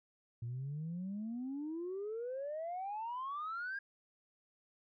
sine exponential sweep, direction up, 114.3 to 1639 Hz, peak -37 dBFS, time 0.42-3.79 s, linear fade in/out 5 ms, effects tanh soft clip ceiling -35 dBFS

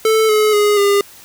square tone with pitch steps, 440 / 427.5 / 415.3 / 403.5 Hz, A4 / A4 / G#4 / G#4, 0 / -50 / 0 / -50 cents, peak -11 dBFS, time 0.05-1.01 s, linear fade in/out 2 ms, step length 240 ms, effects white hiss -41 dBFS RMS until 1.24 s

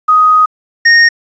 sine / square tone pair in turn, 1251 / 1852.9 Hz, D#6 / A#6, +9 / -11 cents, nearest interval perfect fifth, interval 680 cents, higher second, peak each -4 dBFS, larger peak neither, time 0.08-0.46 / 0.85-1.09 s, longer first, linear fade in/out 10 ms, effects resampled to 16000 Hz + 7-bit

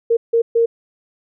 sine tone bursts at uneven times, 462.3 Hz, A#4, 14 cents flat, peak -11 dBFS, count 3, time 0.1-0.17 / 0.33-0.42 / 0.55-0.66 s, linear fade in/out 10 ms, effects none

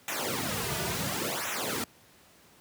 pink noise with flanger, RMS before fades -32 dBFS, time 0.08-1.84 s, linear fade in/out 2 ms, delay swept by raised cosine 0.21 to 3.81 ms, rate 0.71 Hz, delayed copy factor -0.95, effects pink hiss -58 dBFS RMS until 2.6 s + high-pass 100 Hz 12 dB/octave

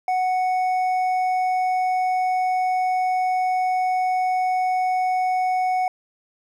triangle tone with hard clipping, 740 Hz, F#5, in tune, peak -20 dBFS, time 0.08-5.88 s, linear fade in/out 2 ms, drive 8 dB, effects none

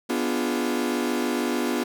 40% pulse chord, B diminished seventh, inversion none, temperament equal, 246.9 / 293.7 / 349.2 / 415.3 Hz, B3 / D4 / F4 / Ab4, 0 / 0 / 0 / 0 cents, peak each -26 / -29 / -28 / -31 dBFS, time 0.09-1.84 s, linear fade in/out 10 ms, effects none

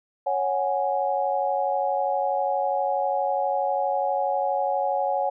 sine chord, C# suspended fourth, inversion none, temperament just, 554.4 / 739.2 / 831.5 Hz, C#5 / F#5 / G#5, 0 / -2 / +2 cents, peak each -26 dBFS, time 0.26-5.3 s, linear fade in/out 10 ms, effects none

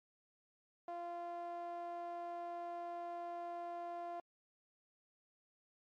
sawtooth tone with band-pass filter, 345.7 Hz, F4, 18 cents flat, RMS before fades -45 dBFS, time 0.88-4.2 s, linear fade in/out 2 ms, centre 740 Hz, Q 3.6, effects AAC 48 kbps

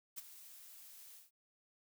blue noise with ADSR envelope, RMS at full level -43 dBFS, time 0.16-1.31 s, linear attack 24 ms, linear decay 19 ms, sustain -13 dB, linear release 160 ms, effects none

